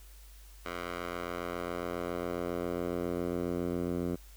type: tone with band-pass filter sweep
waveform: 10% pulse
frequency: 87.31 Hz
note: F2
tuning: in tune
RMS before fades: -35 dBFS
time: 0.65-4.16 s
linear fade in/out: 10 ms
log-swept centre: 1500 to 250 Hz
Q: 0.79
effects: added 50 Hz sine -50 dBFS peak until 4.36 s + white hiss -59 dBFS RMS until 4.36 s